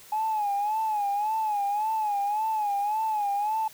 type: tone with vibrato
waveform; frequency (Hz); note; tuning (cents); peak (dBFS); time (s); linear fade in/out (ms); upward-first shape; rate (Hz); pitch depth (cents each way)
sine; 842; G#5; +24; -23; 0.12-3.68; 5; sine; 1.8; 86
effects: tanh soft clip ceiling -20 dBFS + white hiss -50 dBFS RMS until 3.73 s